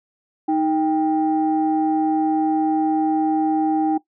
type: tone pair together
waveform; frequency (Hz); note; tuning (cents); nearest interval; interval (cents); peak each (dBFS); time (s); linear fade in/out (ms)
sine; 313.3 / 790; D#4 / G5; +12 / +13; octave + major third; 1601; -17 / -20; 0.48-3.98; 10
effects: noise-tail reverb RT60 0.1 s tail -17 dB re dry + tanh soft clip ceiling -9 dBFS